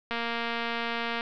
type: click train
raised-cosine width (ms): 0.3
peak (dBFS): -15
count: 257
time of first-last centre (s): 0.11-1.209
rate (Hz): 233
effects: low-pass 4000 Hz 12 dB/octave